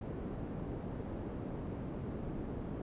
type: low-pass noise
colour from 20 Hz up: white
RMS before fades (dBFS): -41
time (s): 0.01-2.82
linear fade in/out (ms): 5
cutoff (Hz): 320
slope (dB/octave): 12
effects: resampled to 8000 Hz